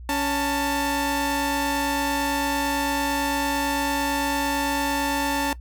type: tone pair together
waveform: sawtooth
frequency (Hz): 280 / 888.9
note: C#4 / A5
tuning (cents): +18 / +17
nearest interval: octave + minor sixth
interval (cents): 1999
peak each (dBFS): -21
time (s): 0.09-5.53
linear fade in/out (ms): 2
effects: noise-tail reverb RT60 0.1 s tail -19 dB re dry + added 60 Hz sine -36 dBFS peak until 5.6 s